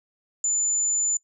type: tone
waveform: sine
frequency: 7040 Hz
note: A8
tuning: in tune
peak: -21 dBFS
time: 0.44-1.17 s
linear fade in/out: 2 ms
effects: noise-tail reverb RT60 0.1 s tail -19 dB re dry